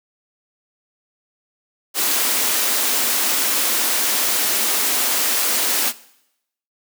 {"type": "high-pass noise", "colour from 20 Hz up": "white", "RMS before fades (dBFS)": -19, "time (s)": [1.94, 5.93], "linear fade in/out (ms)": 50, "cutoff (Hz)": 210, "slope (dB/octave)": 96, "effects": ["noise-tail reverb RT60 0.8 s tail -19 dB re dry"]}